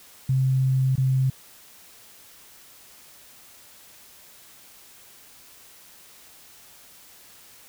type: tone with dropouts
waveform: sine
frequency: 131.6 Hz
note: C3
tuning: 10 cents sharp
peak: -18 dBFS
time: 0.29-1.3 s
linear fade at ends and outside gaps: 5 ms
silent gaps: 0.956-0.978 s
effects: white hiss -50 dBFS RMS until 7.68 s